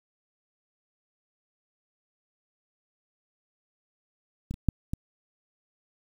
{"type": "clicks", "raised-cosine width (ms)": 5, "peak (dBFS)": [-20, -26, -9, -17], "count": 4, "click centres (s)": [4.51, 4.541, 4.687, 4.935], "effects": ["8-bit"]}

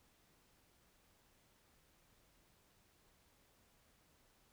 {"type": "silence", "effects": ["pink hiss -72 dBFS RMS until 4.52 s"]}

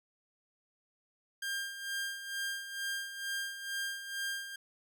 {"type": "tone with tremolo", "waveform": "sawtooth", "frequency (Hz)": 1600, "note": "G6", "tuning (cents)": 35, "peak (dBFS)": -30, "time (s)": [1.42, 4.56], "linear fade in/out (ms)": 5, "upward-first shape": "sine", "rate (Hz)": 2.2, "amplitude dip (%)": 65, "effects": []}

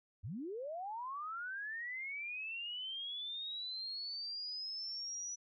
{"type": "linear sweep", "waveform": "sine", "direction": "up", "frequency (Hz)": [75.4, 5920], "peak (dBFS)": -40, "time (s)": [0.23, 5.36], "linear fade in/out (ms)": 20, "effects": []}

